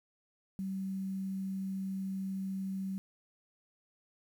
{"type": "tone with quantisation", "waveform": "sine", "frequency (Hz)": 191.9, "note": "G3", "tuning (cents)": -37, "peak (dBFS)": -34, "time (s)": [0.59, 2.98], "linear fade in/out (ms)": 0, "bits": 10, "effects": []}